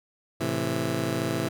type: chord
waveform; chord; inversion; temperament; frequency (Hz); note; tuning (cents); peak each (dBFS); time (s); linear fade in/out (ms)
15% pulse; A minor; none; just; 110 / 132 / 165; A2 / C3 / E3; 0 / +16 / +2; -25 / -24 / -25; 0.4-1.49; 10
effects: none